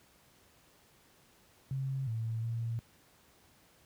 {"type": "tone with pitch steps", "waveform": "sine", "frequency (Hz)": [134.3, 113, 115.4], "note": ["C3", "A2", "A#2"], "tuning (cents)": [46, 47, -17], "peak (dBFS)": -32, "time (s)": [1.71, 2.79], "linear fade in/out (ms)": 0, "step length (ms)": 360, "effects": ["pink hiss -64 dBFS RMS until 3.85 s", "high-pass 60 Hz 12 dB/octave"]}